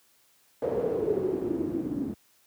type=noise with low-pass filter sweep; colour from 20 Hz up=white; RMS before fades=-29 dBFS; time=0.62-2.14 s; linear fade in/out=2 ms; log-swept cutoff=510 to 260 Hz; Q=6.8; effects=white hiss -64 dBFS RMS until 2.46 s + high-pass 80 Hz 12 dB/octave